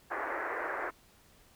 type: band-pass noise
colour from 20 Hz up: white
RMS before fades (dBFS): -36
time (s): 0.1-0.91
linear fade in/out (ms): 20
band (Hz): 320 to 1900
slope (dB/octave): 48
effects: pink hiss -62 dBFS RMS until 1.55 s